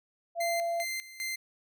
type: tone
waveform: sine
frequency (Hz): 680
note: F5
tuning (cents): -46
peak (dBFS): -28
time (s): 0.35-0.85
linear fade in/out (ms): 50
type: tone with tremolo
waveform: sawtooth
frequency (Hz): 2082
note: C7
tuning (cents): -9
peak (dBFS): -29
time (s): 0.4-1.36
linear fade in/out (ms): 10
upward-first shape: square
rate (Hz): 2.5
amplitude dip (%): 80
effects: none